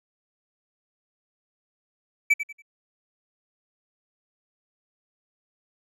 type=tone with echo; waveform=triangle; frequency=2306 Hz; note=D7; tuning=32 cents flat; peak=-13 dBFS; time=2.3-2.34 s; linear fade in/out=10 ms; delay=94 ms; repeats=3; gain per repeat=-11 dB; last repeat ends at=2.622 s; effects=none